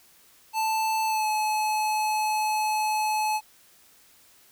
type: tone with pitch glide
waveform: square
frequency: 880 to 857.9 Hz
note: A5 to A5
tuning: 0 to -44 cents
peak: -24 dBFS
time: 0.53-3.41 s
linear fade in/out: 50 ms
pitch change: -44 cents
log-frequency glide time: 1.06-1.27 s
effects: white hiss -57 dBFS RMS until 4.51 s